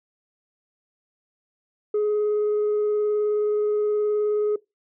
sine tone with vibrato, 420 Hz, G#4, 19 cents sharp, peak -17 dBFS, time 1.94-4.56 s, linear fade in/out 5 ms, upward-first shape sine, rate 19 Hz, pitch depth 9 cents each way, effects noise-tail reverb RT60 0.2 s tail -22 dB re dry + tanh soft clip ceiling -18 dBFS

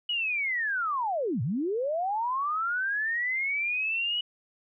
sine linear two-way sweep, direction down then up, 2950 to 103.83 to 2950 Hz, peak -26 dBFS, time 0.09-4.21 s, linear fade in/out 5 ms, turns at 1.42 s, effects none

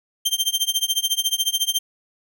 sawtooth tone with tremolo, 3157 Hz, G7, 12 cents sharp, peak -13 dBFS, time 0.25-1.79 s, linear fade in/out 10 ms, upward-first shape sine, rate 14 Hz, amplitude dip 95%, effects none

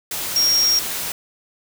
sine tone in noise, 5588 Hz, F8, in tune, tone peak -14 dBFS, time 0.36-0.79 s, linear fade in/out 2 ms, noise white, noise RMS -26 dBFS, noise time 0.11-1.12 s, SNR +9 dB, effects none

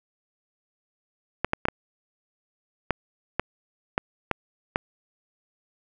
clicks, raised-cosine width 0.5 ms, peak -7 dBFS, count 9, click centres 1.446 / 1.534 / 1.654 / 1.685 / 2.907 / 3.396 / 3.979 / 4.313 / 4.759 s, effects none

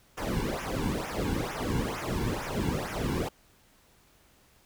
brown noise with flanger, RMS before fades -31 dBFS, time 0.17-3.29 s, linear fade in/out 10 ms, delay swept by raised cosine 0.23 to 1.63 ms, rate 2.2 Hz, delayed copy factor -0.95, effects pink hiss -62 dBFS RMS until 4.65 s

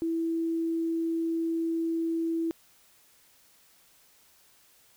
sine tone, 329.6 Hz, E4, in tune, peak -26 dBFS, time 0.02-2.51 s, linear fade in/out 0 ms, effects white hiss -61 dBFS RMS until 4.96 s

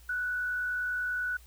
sine tone with frequency modulation, 1480 Hz, F#6, in tune, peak -29 dBFS, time 0.09-1.37 s, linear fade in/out 5 ms, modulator 50 Hz, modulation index 0.37, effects added 60 Hz sine -52 dBFS peak until 1.46 s + white hiss -60 dBFS RMS until 1.46 s

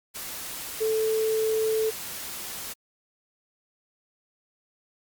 sine tone in noise, 439.7 Hz, A4, 1 cent flat, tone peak -22 dBFS, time 0.8-1.91 s, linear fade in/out 20 ms, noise white, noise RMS -36 dBFS, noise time 0.14-2.74 s, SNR +11 dB, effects Opus 48 kbps

